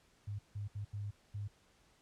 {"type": "tone bursts at uneven times", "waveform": "sine", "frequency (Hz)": 102.4, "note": "G#2", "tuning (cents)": -24, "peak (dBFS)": -38, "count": 5, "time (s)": [[0.27, 0.39], [0.55, 0.68], [0.75, 0.85], [0.93, 1.11], [1.34, 1.48]], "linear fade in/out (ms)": 10, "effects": ["pink hiss -69 dBFS RMS until 2.01 s", "low-pass 9000 Hz 12 dB/octave"]}